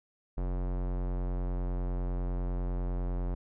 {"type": "tone with low-pass filter", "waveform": "square", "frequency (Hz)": 44.97, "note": "F#1", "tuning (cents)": -49, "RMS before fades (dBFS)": -32, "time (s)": [0.37, 3.35], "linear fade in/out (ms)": 10, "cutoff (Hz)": 830, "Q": 0.83, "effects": []}